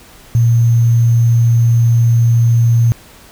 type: tone with sample-and-hold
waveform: sine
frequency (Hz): 116.7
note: A#2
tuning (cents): +2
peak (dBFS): -7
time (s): 0.35-2.92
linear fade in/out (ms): 0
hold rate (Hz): 6300
effects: pink hiss -41 dBFS RMS until 3.31 s